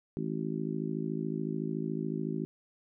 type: harmonic tone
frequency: 53.8 Hz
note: A1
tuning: 38 cents flat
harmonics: 3 / 4 / 5 / 6 / 7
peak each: -36 / -37 / -38 / -39 / -39 dBFS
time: 0.17-2.45 s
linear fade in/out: 0 ms
effects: none